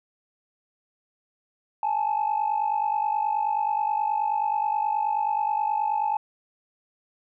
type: tone pair together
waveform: sine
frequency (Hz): 830.6 / 880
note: G#5 / A5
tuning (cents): 0 / 0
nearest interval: minor second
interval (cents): 100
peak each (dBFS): -24 / -24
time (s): 1.83-6.17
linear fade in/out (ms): 2
effects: tanh soft clip ceiling -17 dBFS